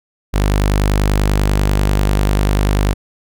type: tone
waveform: sawtooth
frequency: 50.2 Hz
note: G1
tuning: 42 cents sharp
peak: -8 dBFS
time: 0.33-2.94 s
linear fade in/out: 20 ms
effects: none